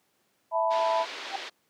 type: chord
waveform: sine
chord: E suspended fourth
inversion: none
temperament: just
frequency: 659.3 / 879 / 988.9 Hz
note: E5 / A5 / B5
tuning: 0 / -2 / +2 cents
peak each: -26 / -29 / -27 dBFS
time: 0.51-1.06 s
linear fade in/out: 50 ms
type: band-pass noise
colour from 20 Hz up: white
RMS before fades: -39 dBFS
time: 0.7-1.5 s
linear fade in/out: 20 ms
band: 310 to 4300 Hz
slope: 24 dB/octave
type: tone with exponential growth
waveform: sine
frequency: 784 Hz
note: G5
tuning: in tune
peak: -25 dBFS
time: 1.27-1.36 s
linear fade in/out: 5 ms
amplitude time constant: 18 ms
effects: pink hiss -70 dBFS RMS until 1.69 s + high-pass 200 Hz 12 dB/octave